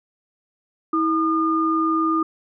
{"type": "tone pair together", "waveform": "sine", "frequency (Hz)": [322.6, 1215.1], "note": ["E4", "D#6"], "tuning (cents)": [-37, -41], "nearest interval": "octave + major seventh", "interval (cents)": 2296, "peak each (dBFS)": -20, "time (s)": [0.93, 2.23], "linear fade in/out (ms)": 5, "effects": []}